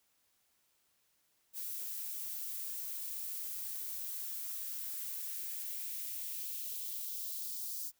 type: noise with high-pass filter sweep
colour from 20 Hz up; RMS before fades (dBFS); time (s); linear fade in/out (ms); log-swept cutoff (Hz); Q
violet; -41; 1.53-7.92; 50; 270 to 5000; 1.6
effects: white hiss -75 dBFS RMS until 7.99 s